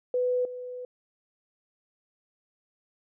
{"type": "tone with level steps", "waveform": "sine", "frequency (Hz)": 498, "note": "B4", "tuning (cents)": 14, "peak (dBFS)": [-23, -35], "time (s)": [0.14, 0.85], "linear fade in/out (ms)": 2, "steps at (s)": 0.45, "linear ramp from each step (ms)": 2, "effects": []}